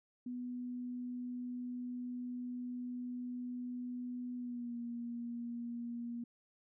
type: tone with pitch glide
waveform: sine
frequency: 246.9 to 237 Hz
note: B3 to A#3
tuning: 0 to +29 cents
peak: -39 dBFS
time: 0.26-6.24 s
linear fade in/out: 5 ms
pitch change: -71 cents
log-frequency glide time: 4.36-4.77 s
effects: none